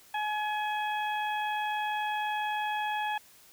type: harmonic tone with a mistuned harmonic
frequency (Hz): 846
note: G#5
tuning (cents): +32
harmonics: 1 / 2 / 3 / 4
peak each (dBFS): -30 / -36 / -40 / -42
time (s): 0.14-3.18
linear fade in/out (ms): 5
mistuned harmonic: 4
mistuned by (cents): -38
effects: white hiss -57 dBFS RMS until 3.52 s